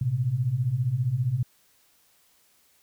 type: beating tone pair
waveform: sine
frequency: 114.1 / 129.1 Hz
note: A#2 / C3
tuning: -37 / -23 cents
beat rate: 15 Hz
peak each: -28 / -24 dBFS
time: 0.01-1.43 s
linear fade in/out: 5 ms
effects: white hiss -63 dBFS RMS until 2.82 s